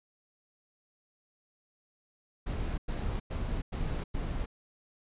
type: noise bursts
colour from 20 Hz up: brown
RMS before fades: -33 dBFS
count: 5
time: 2.46-4.46 s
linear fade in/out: 10 ms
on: 320 ms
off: 100 ms
effects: resampled to 8000 Hz